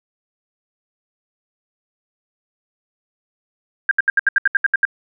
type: tone bursts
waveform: sine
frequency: 1601 Hz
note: G6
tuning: 36 cents sharp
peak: -10 dBFS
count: 11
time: 3.89-4.852 s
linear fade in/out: 2 ms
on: 22 ms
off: 72 ms
effects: none